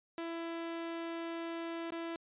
sawtooth tone with dropouts, 333.4 Hz, E4, 20 cents sharp, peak -34 dBFS, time 0.18-2.16 s, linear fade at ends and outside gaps 1 ms, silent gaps 1.906-1.921 s, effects resampled to 8000 Hz

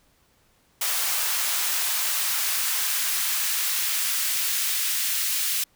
white noise with high-pass filter sweep, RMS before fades -25 dBFS, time 0.81-5.64 s, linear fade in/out 5 ms, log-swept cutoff 800 to 2200 Hz, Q 0.82, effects pink hiss -63 dBFS RMS until 5.75 s

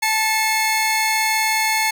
sawtooth tone pair together, 877 / 2173 Hz, A5 / C#7, -6 / -35 cents, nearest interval octave + major third, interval 1571 cents, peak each -16 dBFS, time 0.02-1.91 s, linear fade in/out 10 ms, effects none

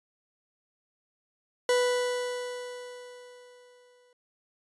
40% pulse tone with exponential decay, 493.9 Hz, B4, in tune, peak -20 dBFS, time 1.69-4.13 s, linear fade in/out 2 ms, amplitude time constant 530 ms, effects resampled to 24000 Hz

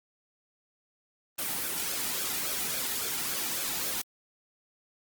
white noise with flanger, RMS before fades -32 dBFS, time 1.38-4.02 s, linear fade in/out 10 ms, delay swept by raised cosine 1 to 1.9 ms, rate 3.6 Hz, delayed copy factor -0.5, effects Opus 24 kbps

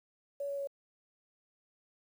sine tone with pitch steps, 565 / 561.4 / 557.9 Hz, C#5 / C#5 / C#5, +33 / +22 / +11 cents, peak -34 dBFS, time 0.4-0.673 s, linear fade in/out 5 ms, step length 91 ms, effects 10-bit

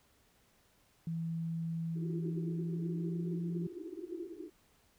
sine tone with pitch glide, 164.81 to 170.62 Hz, E3 to F3, 0 to -40 cents, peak -34 dBFS, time 1.07-3.67 s, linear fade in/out 2 ms, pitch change +60 cents, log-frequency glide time 2.2-3.45 s
pink band-pass noise, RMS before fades -44 dBFS, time 1.95-4.5 s, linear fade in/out 20 ms, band 320 to 380 Hz, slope 96 dB/octave
effects pink hiss -69 dBFS RMS until 4.98 s

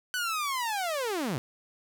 sawtooth linear sweep, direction down, 1512 to 110 Hz, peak -25 dBFS, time 0.14-1.38 s, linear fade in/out 0 ms, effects none

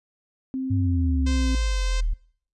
sine tone, 262.4 Hz, C4, 5 cents sharp, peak -25 dBFS, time 0.54-1.55 s, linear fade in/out 0 ms
sine exponential sweep, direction down, 103.3 to 37.07 Hz, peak -20 dBFS, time 0.7-2.14 s, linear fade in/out 10 ms
5% pulse tone with vibrato, 517 Hz, C5, 21 cents flat, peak -21 dBFS, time 1.26-2.01 s, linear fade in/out 10 ms, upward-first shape triangle, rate 3.2 Hz, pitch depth 9 cents each way
effects noise-tail reverb RT60 0.6 s tail -24 dB re dry + resampled to 24000 Hz

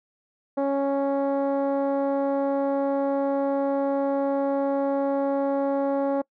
10% pulse tone with low-pass filter, 277.2 Hz, C#4, in tune, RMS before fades -24 dBFS, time 0.57-6.22 s, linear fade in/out 10 ms, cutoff 580 Hz, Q 1.5, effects noise-tail reverb RT60 0.1 s tail -24 dB re dry

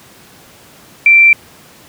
sine tone, 2349 Hz, D7, in tune, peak -3 dBFS, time 1.06-1.33 s, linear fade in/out 2 ms, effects pink hiss -41 dBFS RMS until 1.88 s + high-pass 100 Hz 12 dB/octave

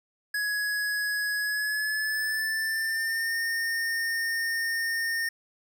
square tone with pitch glide, 1676 to 1827.7 Hz, G#6 to A#6, +15 to -35 cents, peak -27 dBFS, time 0.34-5.29 s, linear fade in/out 5 ms, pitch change +150 cents, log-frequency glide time 1.37-3.37 s, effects none

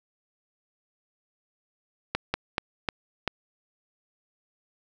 slowing click train, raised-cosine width 0.3 ms, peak -9 dBFS, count 5, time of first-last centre 2.15-3.277 s, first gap 190 ms, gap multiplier 1.27, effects none

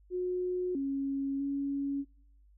sine tone with pitch steps, 362.7 / 274.7 / 279.2 Hz, F#4 / C#4 / C#4, -34 / -16 / +13 cents, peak -30 dBFS, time 0.1-2.05 s, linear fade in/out 50 ms, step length 650 ms, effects noise-tail reverb RT60 0.6 s tail -23 dB re dry + added 50 Hz sine -58 dBFS peak until 2.57 s

